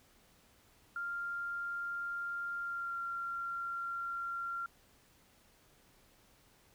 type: tone with pitch glide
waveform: sine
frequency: 1395 to 1379 Hz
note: F6 to F6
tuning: -2 to -22 cents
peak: -36 dBFS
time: 0.96-4.66 s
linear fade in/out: 2 ms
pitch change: -20 cents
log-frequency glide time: 2.58-2.99 s
effects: pink hiss -66 dBFS RMS until 6.74 s